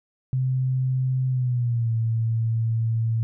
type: tone with pitch glide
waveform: sine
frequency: 129.6 to 113.48 Hz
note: C3 to A#2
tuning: -16 to -46 cents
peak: -20 dBFS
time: 0.33-3.23 s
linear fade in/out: 0 ms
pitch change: -230 cents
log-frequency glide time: 1.29-1.93 s
effects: none